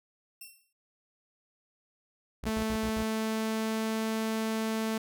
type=tone with exponential decay; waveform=5% pulse; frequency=2706 Hz; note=E7; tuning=45 cents sharp; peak=-32 dBFS; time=0.41-0.73 s; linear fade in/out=5 ms; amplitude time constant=68 ms
type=tone bursts; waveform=sawtooth; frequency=59.8 Hz; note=A#1; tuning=45 cents sharp; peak=-32 dBFS; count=5; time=2.43-3.032 s; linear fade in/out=0 ms; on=70 ms; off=63 ms
type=tone with pitch glide; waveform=sawtooth; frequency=219.8 to 221.2 Hz; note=A3 to A3; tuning=-2 to +9 cents; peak=-25 dBFS; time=2.46-4.98 s; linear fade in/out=5 ms; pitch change=+11 cents; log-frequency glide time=2.95-4.05 s
effects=none